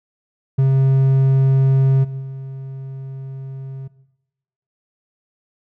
triangle tone with level steps, 134.2 Hz, C3, 44 cents sharp, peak -9 / -26 dBFS, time 0.58-3.88 s, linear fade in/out 10 ms, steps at 2.03 s, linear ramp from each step 20 ms, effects noise-tail reverb RT60 0.9 s tail -17 dB re dry

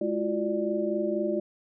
sine tone cluster, 210.7 / 338.3 / 362.4 / 591 Hz, G#3 / E4 / F#4 / D5, +25 / +45 / -36 / +11 cents, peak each -32 / -30 / -31 / -30 dBFS, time 0.01-1.4 s, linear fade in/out 5 ms, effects none

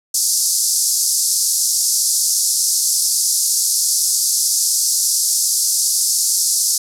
pink band-pass noise, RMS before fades -17 dBFS, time 0.14-6.78 s, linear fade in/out 5 ms, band 4900 to 12000 Hz, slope 48 dB/octave, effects none

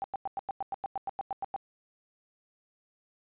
sine tone bursts, 784 Hz, G5, in tune, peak -30 dBFS, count 14, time 0.02-1.562 s, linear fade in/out 0 ms, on 21 ms, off 96 ms, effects resampled to 8000 Hz

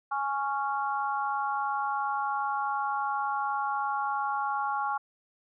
harmonic tone, 277.2 Hz, C#4, in tune, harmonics 3 / 4 / 5, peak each -30 / -32 / -34 dBFS, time 0.11-4.98 s, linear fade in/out 10 ms, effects none

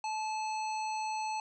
harmonic tone with a mistuned harmonic, 868 Hz, A5, 24 cents flat, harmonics 1 / 3 / 5 / 7 / 9, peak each -33 / -43 / -47 / -50 / -52 dBFS, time 0.04-1.4 s, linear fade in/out 2 ms, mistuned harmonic 5, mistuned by -24 cents, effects none

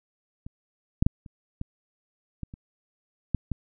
clicks, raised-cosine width 5 ms, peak -26 / -7 / -6 / -30 / -20 / -21 / -28 / -11 / -16 dBFS, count 9, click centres 0.465 / 1.025 / 1.065 / 1.262 / 1.614 / 2.433 / 2.539 / 3.347 / 3.517 s, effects none

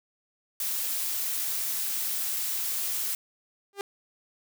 blue noise, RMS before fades -30 dBFS, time 0.6-3.15 s, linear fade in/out 2 ms
sawtooth tone with exponential growth, 399.7 Hz, G4, 34 cents sharp, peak -23 dBFS, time 3.73-3.81 s, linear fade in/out 1 ms, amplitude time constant 16 ms
effects none

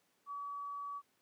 sine tone, 1140 Hz, C#6, 48 cents sharp, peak -40 dBFS, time 0.26-1.02 s, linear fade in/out 50 ms, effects pink hiss -75 dBFS RMS until 1.21 s + high-pass 200 Hz 12 dB/octave

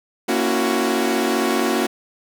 sawtooth chord, F# dominant seventh, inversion first, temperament equal with one note detuned, 233.1 / 277.2 / 335 / 370 Hz, A#3 / C#4 / E4 / F#4, 0 / 0 / +28 / 0 cents, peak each -19 / -20 / -21 / -18 dBFS, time 0.28-1.87 s, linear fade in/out 10 ms, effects none

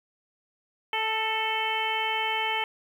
harmonic tone with a mistuned harmonic, 439.6 Hz, A4, 2 cents flat, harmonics 1 / 2 / 3 / 4 / 5 / 6 / 7, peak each -37 / -29 / -38 / -37 / -31 / -35 / -32 dBFS, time 0.93-2.64 s, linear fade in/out 2 ms, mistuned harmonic 4, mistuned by +20 cents, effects 9-bit

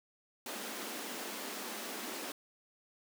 pink high-pass noise, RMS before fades -42 dBFS, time 0.46-2.32 s, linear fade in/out 2 ms, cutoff 200 Hz, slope 96 dB/octave, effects none

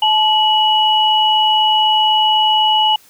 sine tone pair together, 864 / 2932 Hz, A5 / F#7, -32 / -16 cents, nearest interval octave + major sixth, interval 2116 cents, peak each -13 dBFS, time 0.02-2.96 s, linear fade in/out 5 ms, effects white hiss -48 dBFS RMS until 3.09 s

